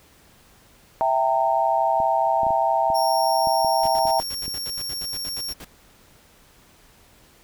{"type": "chord", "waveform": "sine", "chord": "E diminished", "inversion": "none", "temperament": "equal with one note detuned", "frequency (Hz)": [659.3, 784, 916.3], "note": ["E5", "G5", "Bb5"], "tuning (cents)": [0, 0, -30], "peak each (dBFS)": [-22, -22, -22], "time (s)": [1.01, 4.2], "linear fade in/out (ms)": 0}
{"type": "clicks", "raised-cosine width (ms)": 3, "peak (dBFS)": -23, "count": 10, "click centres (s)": [2.002, 2.433, 2.467, 2.506, 2.902, 3.472, 3.647, 3.855, 4.054, 4.48]}
{"type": "tone", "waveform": "sawtooth", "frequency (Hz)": 5520, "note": "F8", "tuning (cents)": -21, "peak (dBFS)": -25, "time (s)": [2.94, 5.54], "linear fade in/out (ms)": 20}
{"type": "noise bursts", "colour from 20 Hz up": "pink", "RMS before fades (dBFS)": -39, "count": 16, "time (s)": [3.83, 5.646], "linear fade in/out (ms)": 2, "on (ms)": 46, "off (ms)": 72}
{"effects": ["pink hiss -54 dBFS RMS until 7.43 s"]}